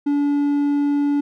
triangle tone, 287.4 Hz, D4, 37 cents flat, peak -14 dBFS, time 0.06-1.21 s, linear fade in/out 10 ms, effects none

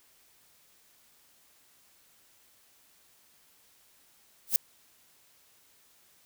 violet noise with exponential growth, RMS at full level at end -18 dBFS, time 4.47-4.56 s, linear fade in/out 2 ms, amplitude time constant 19 ms, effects white hiss -63 dBFS RMS until 6.25 s

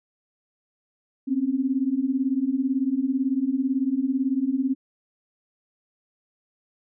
sine beating tone pair, 254.4 / 272.4 Hz, C4 / C#4, -48 / -30 cents, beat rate 18 Hz, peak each -25 / -23 dBFS, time 1.27-4.75 s, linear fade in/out 20 ms, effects none

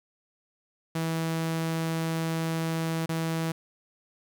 sawtooth tone with dropouts, 163 Hz, E3, 19 cents flat, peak -23 dBFS, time 0.95-3.52 s, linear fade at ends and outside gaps 5 ms, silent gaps 3.06-3.091 s, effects 10-bit

